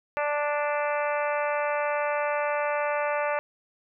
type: harmonic tone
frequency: 293.7 Hz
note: D4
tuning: in tune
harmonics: 2 / 3 / 4 / 5 / 6 / 7 / 8 / 9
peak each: -27 / -31 / -33 / -35 / -37 / -38 / -39 / -40 dBFS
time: 0.17-3.39 s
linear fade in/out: 0 ms
effects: none